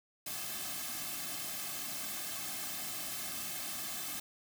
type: noise with comb filter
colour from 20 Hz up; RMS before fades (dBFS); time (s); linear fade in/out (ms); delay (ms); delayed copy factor
white; -40; 0.26-4.2; 5; 2.1; -0.95
effects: none